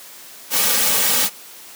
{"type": "noise with comb filter", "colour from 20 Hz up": "white", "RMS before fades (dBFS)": -17, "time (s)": [0.5, 1.3], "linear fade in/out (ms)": 50, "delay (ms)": 2.9, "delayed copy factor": -0.75, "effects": ["white hiss -40 dBFS RMS until 1.75 s", "high-pass 200 Hz 12 dB/octave"]}